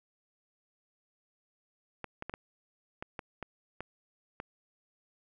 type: clicks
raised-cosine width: 0.5 ms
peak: -23 dBFS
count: 9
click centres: 2.043 / 2.224 / 2.296 / 2.339 / 3.025 / 3.192 / 3.427 / 3.806 / 4.401 s
effects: none